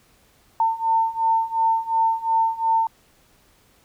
sine beating tone pair, 900 / 902.8 Hz, A5 / A5, +39 / +44 cents, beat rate 2.8 Hz, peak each -22 / -20 dBFS, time 0.6-2.87 s, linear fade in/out 2 ms, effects pink hiss -58 dBFS RMS until 3.84 s

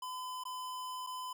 square tone with dropouts, 1013 Hz, B5, 44 cents sharp, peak -40 dBFS, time 0.02-1.33 s, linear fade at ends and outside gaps 5 ms, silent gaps 0.438-0.452 / 1.066-1.07 s, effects none

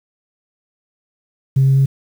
sine tone with pitch steps, 134.3 / 135.16 / 136.02 Hz, C3 / C#3 / C#3, +46 / -43 / -32 cents, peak -8 dBFS, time 1.56-1.86 s, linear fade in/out 10 ms, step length 100 ms, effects tanh soft clip ceiling -6 dBFS + 7-bit

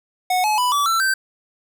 square tone with pitch steps, 734 / 852.9 / 991.2 / 1151.8 / 1338.4 / 1555.3 Hz, F#5 / G#5 / B5 / D6 / E6 / G6, -14 / +46 / +6 / -34 / +26 / -14 cents, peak -17 dBFS, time 0.3-1.14 s, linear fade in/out 5 ms, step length 140 ms, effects none

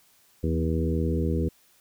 harmonic tone with a mistuned harmonic, 80.4 Hz, E2, 43 cents flat, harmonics 1 / 2 / 3 / 4 / 5 / 6, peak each -26 / -29 / -31 / -32 / -33 / -34 dBFS, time 0.43-1.49 s, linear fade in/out 10 ms, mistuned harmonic 2, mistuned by +37 cents, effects white hiss -61 dBFS RMS until 1.8 s

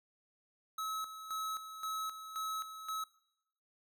square tone with tremolo, 1290 Hz, E6, 38 cents flat, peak -37 dBFS, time 0.78-3.04 s, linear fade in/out 5 ms, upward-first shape square, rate 1.9 Hz, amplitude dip 65%, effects noise-tail reverb RT60 0.8 s tail -21 dB re dry

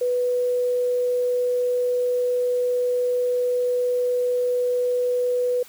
sine tone, 493.9 Hz, B4, in tune, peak -19 dBFS, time 0.01-5.63 s, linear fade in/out 5 ms, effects white hiss -47 dBFS RMS until 5.68 s

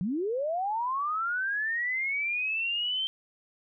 sine linear sweep, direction up, 164.5 to 3136 Hz, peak -27 dBFS, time 0.01-3.07 s, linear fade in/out 0 ms, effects none

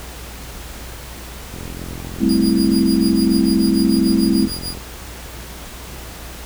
click train, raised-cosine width 3 ms, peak -19 dBFS, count 141, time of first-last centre 1.54-4.773 s, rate 43.3 Hz
sine chord, A minor seventh, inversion third, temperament equal, 196 / 220 / 261.6 / 329.6 Hz, G3 / A3 / C4 / E4, 0 / 0 / 0 / 0 cents, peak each -18 dBFS, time 2.19-4.49 s, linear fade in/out 50 ms
sawtooth tone with tremolo, 4856 Hz, D#8, 43 cents flat, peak -20 dBFS, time 2.29-4.74 s, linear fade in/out 2 ms, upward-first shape triangle, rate 6.8 Hz, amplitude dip 100%
effects added 60 Hz sine -35 dBFS peak until 6.45 s + pink hiss -35 dBFS RMS until 6.45 s

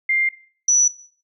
sine tone pair in turn, 2100 / 5921 Hz, C7 / F#8, +6 / 0 cents, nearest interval octave + tritone, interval 1794 cents, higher second, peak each -16 / -12 dBFS, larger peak second, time 0.09-0.29 / 0.68-0.88 s, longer neither, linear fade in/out 5 ms, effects noise-tail reverb RT60 0.5 s tail -18 dB re dry

